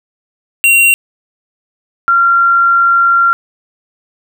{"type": "tone pair in turn", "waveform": ["square", "sine"], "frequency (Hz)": [2751, 1378.1], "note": ["F7", "F6"], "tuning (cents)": [-27, -23], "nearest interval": "octave", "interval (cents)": 1196, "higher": "first", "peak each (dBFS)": -6, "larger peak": "neither", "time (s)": [[0.64, 0.94], [2.08, 3.33]], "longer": "second", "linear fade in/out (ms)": 0, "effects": []}